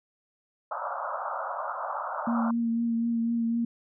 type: band-pass noise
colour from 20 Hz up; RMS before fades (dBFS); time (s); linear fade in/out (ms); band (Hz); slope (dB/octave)
white; -33; 0.71-2.51; 5; 550 to 1400; 96
type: tone with vibrato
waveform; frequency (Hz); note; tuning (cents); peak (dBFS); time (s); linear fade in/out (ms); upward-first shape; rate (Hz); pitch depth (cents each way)
sine; 231.8; A#3; -10; -24; 2.27-3.65; 5; triangle; 4; 24
effects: none